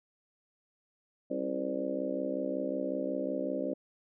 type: harmonic tone with a mistuned harmonic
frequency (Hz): 65.41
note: C2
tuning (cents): 0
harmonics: 3 / 4 / 5 / 6 / 7 / 8 / 9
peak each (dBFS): -42 / -36 / -39 / -43 / -43 / -37 / -37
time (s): 1.3-3.74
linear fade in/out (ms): 10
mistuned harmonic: 4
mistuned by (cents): +56
effects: none